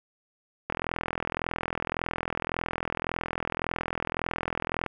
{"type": "click train", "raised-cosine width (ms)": 0.5, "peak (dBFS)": -13, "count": 175, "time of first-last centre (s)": [0.7, 4.863], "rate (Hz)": 41.8, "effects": []}